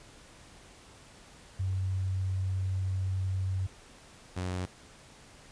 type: tone pair in turn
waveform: sine / sawtooth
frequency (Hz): 94.4 / 91.29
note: F#2 / F#2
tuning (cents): +35 / -23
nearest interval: minor second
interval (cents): 58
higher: first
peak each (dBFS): -28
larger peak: neither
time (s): 1.59-3.67 / 4.36-4.66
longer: first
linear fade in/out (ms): 10
effects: pink hiss -54 dBFS RMS until 5.51 s + resampled to 22050 Hz